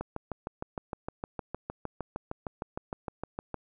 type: click train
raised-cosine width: 1 ms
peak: -20 dBFS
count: 24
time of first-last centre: 0.01-3.543 s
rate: 6.51 Hz
effects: none